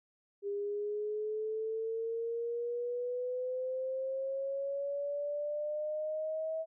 sine exponential sweep, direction up, 401.5 to 646 Hz, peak -33 dBFS, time 0.42-6.66 s, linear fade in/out 50 ms, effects none

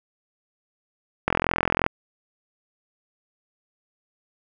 click train, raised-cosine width 0.5 ms, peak -4 dBFS, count 26, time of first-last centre 1.28-1.864 s, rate 42.8 Hz, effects none

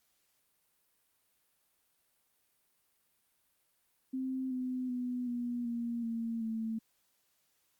sine tone with pitch steps, 261.1 / 254.4 / 247.9 / 241.5 / 235.3 / 229.3 / 223.4 Hz, C4 / C4 / B3 / B3 / A#3 / A#3 / A3, -3 / -48 / +7 / -39 / +16 / -28 / +27 cents, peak -33 dBFS, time 4.13-6.79 s, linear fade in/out 10 ms, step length 380 ms, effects white hiss -75 dBFS RMS until 7.79 s + Opus 48 kbps

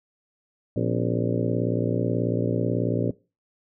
harmonic tone with a mistuned harmonic, 58.27 Hz, A#1, in tune, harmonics 2 / 3 / 4 / 5 / 6 / 7 / 8 / 9 / 10, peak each -27 / -29 / -30 / -31 / -32 / -32 / -33 / -34 / -34 dBFS, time 0.76-3.11 s, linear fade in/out 5 ms, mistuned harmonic 4, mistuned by +150 cents, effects noise-tail reverb RT60 0.3 s tail -21 dB re dry

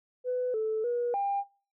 sine tone with pitch steps, 500 / 437.4 / 481.8 / 799 Hz, B4 / A4 / B4 / G5, +21 / -10 / -43 / +33 cents, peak -26 dBFS, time 0.24-1.44 s, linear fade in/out 50 ms, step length 300 ms, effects noise-tail reverb RT60 0.4 s tail -21 dB re dry + tanh soft clip ceiling -22 dBFS

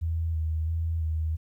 sine tone with vibrato, 80.7 Hz, E2, 36 cents flat, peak -25 dBFS, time 0.01-1.37 s, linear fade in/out 20 ms, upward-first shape square, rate 1.5 Hz, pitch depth 28 cents each way, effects 11-bit

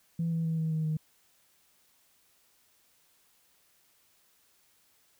sine tone with pitch steps, 166.4 / 164.2 / 162.04 / 159.9 / 157.79 / 155.71 Hz, E3 / E3 / E3 / D#3 / D#3 / D#3, +17 / -6 / -29 / +48 / +25 / +2 cents, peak -26 dBFS, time 0.19-0.97 s, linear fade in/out 5 ms, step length 130 ms, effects tanh soft clip ceiling -24 dBFS + white hiss -67 dBFS RMS until 5.19 s

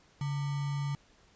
sine tone with sample-and-hold, 141.7 Hz, C#3, 38 cents sharp, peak -30 dBFS, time 0.21-0.95 s, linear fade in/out 2 ms, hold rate 1050 Hz, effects pink hiss -63 dBFS RMS until 1.35 s + resampled to 16000 Hz

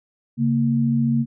sine tone pair together, 136.8 / 231.2 Hz, C#3 / A#3, -23 / -14 cents, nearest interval major sixth, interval 909 cents, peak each -21 / -18 dBFS, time 0.37-1.26 s, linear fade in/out 50 ms, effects none

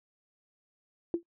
sine tone with exponential decay, 340 Hz, F4, 46 cents flat, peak -22 dBFS, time 1.14-1.23 s, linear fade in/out 1 ms, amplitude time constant 18 ms, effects noise-tail reverb RT60 0.1 s tail -24 dB re dry

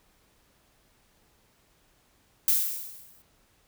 violet noise with exponential decay, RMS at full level -20 dBFS, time 2.48-3.22 s, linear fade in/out 1 ms, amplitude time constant 160 ms, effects pink hiss -65 dBFS RMS until 3.67 s

